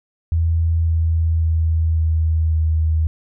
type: tone with pitch steps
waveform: sine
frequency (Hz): 82.41 / 81.65 / 80.9 / 80.16 / 79.42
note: E2 / E2 / E2 / E2 / D#2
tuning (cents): 0 / -16 / -32 / -48 / +36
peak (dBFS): -14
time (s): 0.32-3.07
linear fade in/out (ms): 0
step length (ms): 550
effects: none